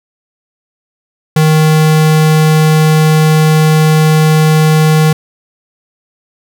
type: tone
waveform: square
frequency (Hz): 156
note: D#3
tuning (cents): +5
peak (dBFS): -6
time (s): 1.36-5.13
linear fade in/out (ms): 5
effects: none